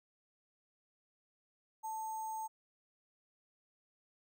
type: tone with sample-and-hold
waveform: sine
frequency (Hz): 880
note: A5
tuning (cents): 0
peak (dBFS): -38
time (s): 1.83-2.48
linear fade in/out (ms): 20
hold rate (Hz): 7350
effects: none